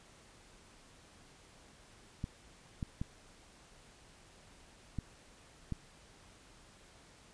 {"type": "clicks", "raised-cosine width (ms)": 5, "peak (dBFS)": -24, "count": 5, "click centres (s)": [2.241, 2.828, 3.015, 4.987, 5.723], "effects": ["pink hiss -60 dBFS RMS until 7.33 s", "resampled to 22050 Hz"]}